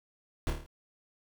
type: noise with echo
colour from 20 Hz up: brown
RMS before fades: -29 dBFS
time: 0.47-0.5 s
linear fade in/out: 0 ms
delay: 27 ms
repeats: 6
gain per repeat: -4 dB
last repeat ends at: 0.662 s
effects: none